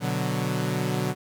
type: chord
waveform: sawtooth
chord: B minor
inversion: none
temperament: equal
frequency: 123.47 / 146.83 / 185 Hz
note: B2 / D3 / F#3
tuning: 0 / 0 / 0 cents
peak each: -25 dBFS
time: 0-1.15 s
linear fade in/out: 50 ms
effects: none